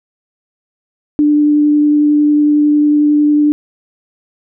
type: tone with vibrato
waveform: sine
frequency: 296.5 Hz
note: D4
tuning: 17 cents sharp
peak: -7 dBFS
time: 1.19-3.52 s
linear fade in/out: 0 ms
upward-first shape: triangle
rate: 11 Hz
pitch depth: 9 cents each way
effects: none